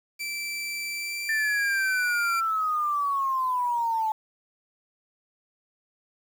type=tone with pitch glide; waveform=sawtooth; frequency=2333 to 2355 Hz; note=D7 to D7; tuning=-12 to +4 cents; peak=-27 dBFS; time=0.19-2.41 s; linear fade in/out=20 ms; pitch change=+16 cents; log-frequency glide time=0.94-1.35 s
type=exponential sweep; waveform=sine; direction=down; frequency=1790 to 865 Hz; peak=-23 dBFS; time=1.29-4.12 s; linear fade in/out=2 ms
effects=8-bit